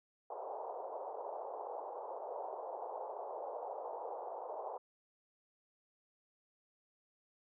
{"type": "band-pass noise", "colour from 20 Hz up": "white", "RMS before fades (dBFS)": -44, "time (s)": [0.3, 4.78], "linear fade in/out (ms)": 5, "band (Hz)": [430, 920], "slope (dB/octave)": 48, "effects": []}